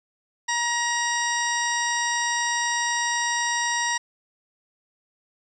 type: harmonic tone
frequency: 948 Hz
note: A#5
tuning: 29 cents sharp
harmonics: 1 / 2 / 3 / 4 / 5 / 6 / 8 / 9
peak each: -27 / -26 / -37 / -34 / -38 / -29 / -36 / -42 dBFS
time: 0.48-3.98 s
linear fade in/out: 10 ms
effects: 10-bit